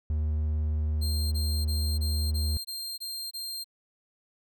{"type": "tone", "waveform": "triangle", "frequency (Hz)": 76.5, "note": "D#2", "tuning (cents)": -29, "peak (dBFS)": -23, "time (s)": [0.1, 2.57], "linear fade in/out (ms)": 0}
{"type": "tone bursts", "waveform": "sawtooth", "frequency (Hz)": 4186, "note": "C8", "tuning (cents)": 0, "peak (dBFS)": -31, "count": 8, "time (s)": [1.01, 3.644], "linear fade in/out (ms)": 20, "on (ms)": 310, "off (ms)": 22}
{"effects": []}